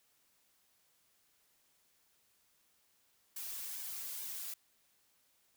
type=noise with flanger; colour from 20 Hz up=blue; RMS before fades=-43 dBFS; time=3.36-4.54 s; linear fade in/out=5 ms; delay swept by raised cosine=1.5 to 3.3 ms; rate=2.3 Hz; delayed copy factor=-0.6; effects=white hiss -73 dBFS RMS until 5.56 s